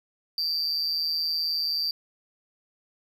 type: tone with amplitude modulation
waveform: triangle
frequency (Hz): 4699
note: D8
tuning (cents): 0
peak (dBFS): -20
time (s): 0.38-1.91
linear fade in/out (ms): 2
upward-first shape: sine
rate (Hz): 159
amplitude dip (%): 80
effects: none